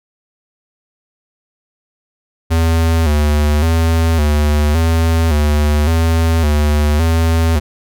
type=tone with vibrato; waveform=square; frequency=78.2 Hz; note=D#2; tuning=9 cents sharp; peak=-11 dBFS; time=2.5-7.6 s; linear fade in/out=20 ms; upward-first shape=square; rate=0.89 Hz; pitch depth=84 cents each way; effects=none